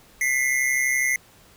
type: tone pair together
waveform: square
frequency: 2000 / 2132 Hz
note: B6 / C7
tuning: +21 / +32 cents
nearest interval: minor second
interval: 111 cents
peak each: -23 / -24 dBFS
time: 0.21-1.16 s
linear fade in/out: 2 ms
effects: pink hiss -53 dBFS RMS until 1.56 s